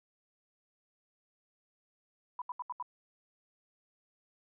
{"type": "tone bursts", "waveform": "sine", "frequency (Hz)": 987.8, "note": "B5", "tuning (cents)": 0, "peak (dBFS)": -35, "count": 5, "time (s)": [2.39, 2.826], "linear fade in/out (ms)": 2, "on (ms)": 28, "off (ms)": 74, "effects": []}